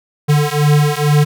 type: beating tone pair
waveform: square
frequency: 146.83 / 149.03 Hz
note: D3 / D3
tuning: 0 / +26 cents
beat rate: 2.2 Hz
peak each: -14 dBFS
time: 0.28-1.25 s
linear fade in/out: 20 ms
effects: none